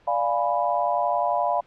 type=chord; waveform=sine; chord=D diminished seventh; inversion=none; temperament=equal; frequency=587.3 / 698.5 / 830.6 / 987.8 Hz; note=D5 / F5 / Ab5 / Cb6; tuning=0 / 0 / 0 / 0 cents; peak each=-27 / -24 / -28 / -26 dBFS; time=0.07-1.61 s; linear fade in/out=10 ms; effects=pink hiss -57 dBFS RMS until 1.66 s + low-pass 3000 Hz 12 dB/octave